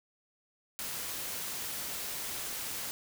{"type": "noise", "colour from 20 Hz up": "white", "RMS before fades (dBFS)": -38, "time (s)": [0.79, 2.91], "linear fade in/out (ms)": 0, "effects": []}